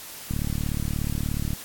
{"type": "click train", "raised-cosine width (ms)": 5, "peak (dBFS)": -15, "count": 46, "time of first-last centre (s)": [0.31, 1.533], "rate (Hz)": 36.8, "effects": ["white hiss -40 dBFS RMS until 1.64 s", "AAC 64 kbps"]}